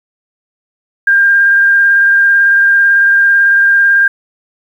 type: tone with vibrato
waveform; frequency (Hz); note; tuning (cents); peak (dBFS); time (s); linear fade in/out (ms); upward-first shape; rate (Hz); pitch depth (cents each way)
sine; 1600; G6; +35; -5; 1.07-4.08; 5; sine; 18; 12
effects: 7-bit